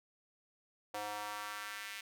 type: tone with high-pass filter sweep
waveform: square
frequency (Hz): 104.4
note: G#2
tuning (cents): +10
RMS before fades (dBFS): -43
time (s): 0.94-2.01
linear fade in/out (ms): 5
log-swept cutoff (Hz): 630 to 2200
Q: 1.8
effects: none